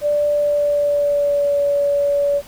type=tone with pitch glide; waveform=sine; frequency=587.3 to 570.9 Hz; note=D5 to D5; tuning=0 to -49 cents; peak=-14 dBFS; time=0.01-2.42 s; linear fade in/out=50 ms; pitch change=-49 cents; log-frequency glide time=0.26-1.61 s; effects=pink hiss -42 dBFS RMS until 2.47 s